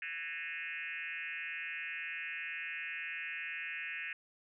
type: tone with frequency modulation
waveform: sine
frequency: 2145 Hz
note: C7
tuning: 42 cents sharp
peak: -38 dBFS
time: 0.02-4.13 s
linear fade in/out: 2 ms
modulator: 162 Hz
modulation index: 3.4
effects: none